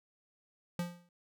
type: tone with exponential decay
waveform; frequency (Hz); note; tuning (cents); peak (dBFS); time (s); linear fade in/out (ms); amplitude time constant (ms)
square; 174.6; F3; 0; -31; 0.79-1.09; 2; 64
effects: none